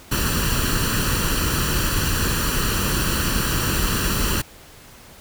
pink noise with comb filter, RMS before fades -21 dBFS, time 0.11-4.42 s, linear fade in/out 10 ms, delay 0.69 ms, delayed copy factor +0.7, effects pink hiss -45 dBFS RMS until 5.2 s

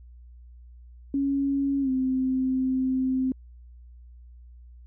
sine tone with pitch glide, 277.2 to 260.1 Hz, C#4 to C4, 0 to -10 cents, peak -22 dBFS, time 1.14-3.32 s, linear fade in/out 2 ms, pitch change -110 cents, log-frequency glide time 1.81-1.9 s, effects added 60 Hz sine -45 dBFS peak until 4.86 s

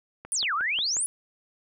click train, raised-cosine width 0.5 ms, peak -25 dBFS, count 5, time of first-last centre 0.25-0.968 s, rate 5.57 Hz
sine exponential two-way sweep, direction down then up, 10390 to 1108.7 to 10390 Hz, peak -24 dBFS, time 0.32-1.06 s, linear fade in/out 0 ms, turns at 0.54 s
effects none

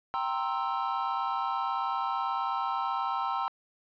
triangle chord, C dominant seventh, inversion second, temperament equal with one note detuned, 784 / 932.3 / 1050.7 / 1318.5 Hz, G5 / Bb5 / C6 / E6, 0 / 0 / +7 / 0 cents, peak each -32 dBFS, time 0.14-3.48 s, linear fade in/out 0 ms, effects resampled to 11025 Hz + 10-bit

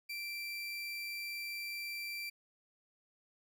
30% pulse tone, 2349 Hz, D7, in tune, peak -37 dBFS, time 0.09-2.3 s, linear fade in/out 10 ms, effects none

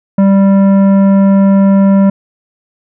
sine tone with tanh clipping, 196 Hz, G3, in tune, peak -6 dBFS, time 0.18-2.1 s, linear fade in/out 5 ms, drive 12 dB, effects none

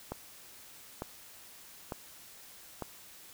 click train, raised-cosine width 1 ms, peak -22 dBFS, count 4, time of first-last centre 0.12-2.823 s, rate 1.11 Hz, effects white hiss -53 dBFS RMS until 3.33 s

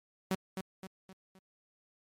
sawtooth tone with echo, 189.1 Hz, F#3, 38 cents sharp, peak -25 dBFS, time 0.31-0.35 s, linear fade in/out 2 ms, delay 260 ms, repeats 4, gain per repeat -7 dB, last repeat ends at 1.39 s, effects MP3 64 kbps

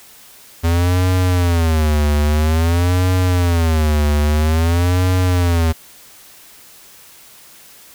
square tone with vibrato, 82.41 Hz, E2, in tune, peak -13 dBFS, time 0.63-5.73 s, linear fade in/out 20 ms, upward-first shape sine, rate 0.5 Hz, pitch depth 190 cents each way, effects white hiss -43 dBFS RMS until 7.94 s

